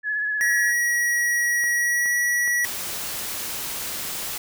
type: tone with vibrato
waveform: sine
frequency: 1700 Hz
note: G#6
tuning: 40 cents sharp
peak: -22 dBFS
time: 0.03-0.74 s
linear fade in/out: 50 ms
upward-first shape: sine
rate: 16 Hz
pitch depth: 27 cents each way
type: tone with pitch glide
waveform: square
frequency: 1913 to 1931.9 Hz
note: A#6 to B6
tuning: +44 to -39 cents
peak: -20 dBFS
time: 0.41-2.65 s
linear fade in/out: 0 ms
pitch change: +17 cents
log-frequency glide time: 1.73-2.13 s
type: click train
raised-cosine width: 0.5 ms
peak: -25 dBFS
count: 5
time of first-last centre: 1.64-3.314 s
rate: 2.39 Hz
type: noise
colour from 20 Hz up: white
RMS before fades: -30 dBFS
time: 2.64-4.38 s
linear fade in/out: 5 ms
effects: none